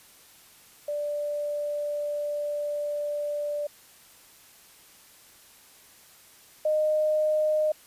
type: tone pair in turn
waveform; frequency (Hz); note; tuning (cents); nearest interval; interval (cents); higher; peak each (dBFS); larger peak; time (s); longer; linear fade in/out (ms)
sine; 587.3 / 614.3; D5 / D#5; 0 / -22; minor second; 78; second; -27 / -21; second; 0.88-3.67 / 6.65-7.72; first; 5
effects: white hiss -54 dBFS RMS until 7.86 s + resampled to 32000 Hz